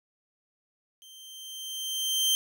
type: tone with level ramp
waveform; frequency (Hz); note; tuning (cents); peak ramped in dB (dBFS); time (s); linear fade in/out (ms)
sawtooth; 3136; G7; 0; -46 to -18; 1.02-2.35; 0
effects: none